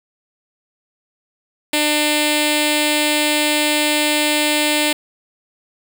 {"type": "tone with notch filter", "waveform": "5% pulse", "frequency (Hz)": 300, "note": "D4", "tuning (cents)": 37, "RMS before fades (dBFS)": -17, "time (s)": [1.73, 4.93], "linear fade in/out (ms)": 5, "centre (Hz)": 1300, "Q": 1, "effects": ["7-bit"]}